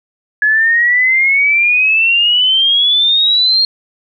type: exponential sweep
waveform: sine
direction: up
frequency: 1693 to 4253 Hz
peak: -8 dBFS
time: 0.42-3.65 s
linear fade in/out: 2 ms
effects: none